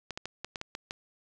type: clicks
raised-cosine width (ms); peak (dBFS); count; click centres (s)
0.2; -19; 8; 0.107 / 0.175 / 0.256 / 0.446 / 0.558 / 0.614 / 0.751 / 0.909
effects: resampled to 24000 Hz + 10-bit